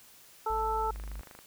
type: harmonic tone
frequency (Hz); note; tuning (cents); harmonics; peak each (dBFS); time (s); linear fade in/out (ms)
440; A4; 0; 1 / 2 / 3; -35 / -30 / -34; 0.46-0.91; 5
type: tone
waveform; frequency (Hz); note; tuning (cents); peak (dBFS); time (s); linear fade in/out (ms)
triangle; 51.7; G#1; -7; -35; 0.5-1.21; 0
type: click train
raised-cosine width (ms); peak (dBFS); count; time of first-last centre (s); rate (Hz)
0.5; -33; 12; 0.96-1.39; 25.6
effects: white hiss -56 dBFS RMS until 1.46 s